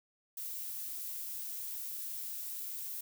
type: noise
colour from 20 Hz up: violet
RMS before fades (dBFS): -41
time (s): 0.37-3.01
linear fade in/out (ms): 5
effects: none